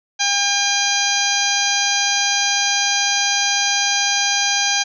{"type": "harmonic tone with a mistuned harmonic", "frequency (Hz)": 804, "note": "G5", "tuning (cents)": 44, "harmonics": [1, 2, 3, 4, 5, 6, 7, 8], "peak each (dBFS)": [-24, -24, -24, -24, -24, -24, -24, -24], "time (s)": [0.19, 4.84], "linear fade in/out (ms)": 20, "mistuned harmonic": 7, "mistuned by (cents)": 72, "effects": []}